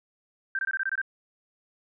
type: tone bursts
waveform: sine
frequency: 1568 Hz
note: G6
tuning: in tune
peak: -25 dBFS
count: 8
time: 0.55-1.016 s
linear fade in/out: 2 ms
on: 39 ms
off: 22 ms
effects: none